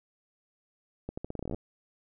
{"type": "accelerating click train", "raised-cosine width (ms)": 2, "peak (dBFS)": -22, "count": 14, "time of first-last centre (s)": [1.09, 1.546], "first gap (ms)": 85, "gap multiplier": 0.83, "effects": []}